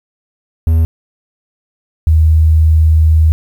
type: tone pair in turn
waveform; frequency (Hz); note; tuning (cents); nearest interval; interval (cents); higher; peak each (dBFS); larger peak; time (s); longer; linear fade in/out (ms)
triangle / sine; 81.1 / 79.06; E2 / D#2; -28 / +28; unison; 44; first; -5; neither; 0.67-0.85 / 2.07-3.32; second; 0
effects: 7-bit